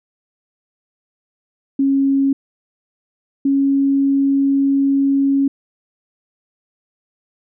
sine tone pair in turn, 273.8 / 275.7 Hz, C#4 / C#4, -21 / -9 cents, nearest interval unison, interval 12 cents, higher second, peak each -12 dBFS, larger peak neither, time 1.79-2.33 / 3.45-5.48 s, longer second, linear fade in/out 5 ms, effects none

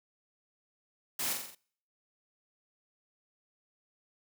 white noise with echo, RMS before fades -34 dBFS, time 1.19-1.33 s, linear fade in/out 5 ms, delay 44 ms, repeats 5, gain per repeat -4 dB, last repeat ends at 1.55 s, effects noise-tail reverb RT60 0.6 s tail -26 dB re dry + high-pass 100 Hz 12 dB/octave

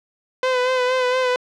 sawtooth tone with vibrato, 507 Hz, B4, 45 cents sharp, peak -13 dBFS, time 0.43-1.36 s, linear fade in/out 2 ms, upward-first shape sine, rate 4.3 Hz, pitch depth 35 cents each way, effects low-pass 4000 Hz 12 dB/octave

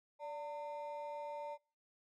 triangle ring-modulated tone, 745 Hz, F#5, 12 cents sharp, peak -36 dBFS, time 0.19-1.58 s, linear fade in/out 50 ms, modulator 162 Hz, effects noise-tail reverb RT60 0.4 s tail -26 dB re dry + tanh soft clip ceiling -33 dBFS

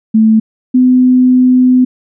sine tone pair in turn, 220 / 253.2 Hz, A3 / B3, 0 / +43 cents, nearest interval major second, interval 243 cents, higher second, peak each -4 dBFS, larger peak neither, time 0.14-0.4 / 0.74-1.85 s, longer second, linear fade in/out 10 ms, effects none

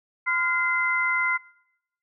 sine tone cluster, 1025 / 1411 / 2058 Hz, C6 / F6 / C7, -36 / +17 / -29 cents, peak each -29 / -26 / -23 dBFS, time 0.26-1.38 s, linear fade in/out 20 ms, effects noise-tail reverb RT60 0.9 s tail -24 dB re dry

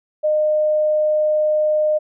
sine tone, 611 Hz, D#5, 32 cents flat, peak -14 dBFS, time 0.23-1.99 s, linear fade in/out 20 ms, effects none

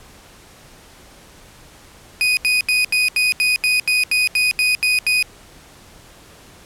35% pulse tone bursts, 2489 Hz, D#7, in tune, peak -12 dBFS, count 13, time 2.21-5.226 s, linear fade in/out 0 ms, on 160 ms, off 78 ms, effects pink hiss -45 dBFS RMS until 6.65 s + low-pass 12000 Hz 12 dB/octave

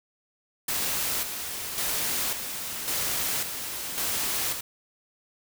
white noise with tremolo, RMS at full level -28 dBFS, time 0.68-4.61 s, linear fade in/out 5 ms, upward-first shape square, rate 0.91 Hz, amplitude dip 50%, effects none

